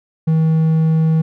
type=tone; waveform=triangle; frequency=159.9 Hz; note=D#3; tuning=48 cents sharp; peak=-9 dBFS; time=0.27-1.22 s; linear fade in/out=10 ms; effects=none